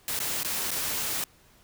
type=noise with dropouts; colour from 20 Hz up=white; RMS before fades=-30 dBFS; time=0.08-1.24 s; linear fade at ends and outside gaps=1 ms; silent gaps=0.191-0.201 / 0.432-0.447 / 0.707-0.714 s; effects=pink hiss -59 dBFS RMS until 1.63 s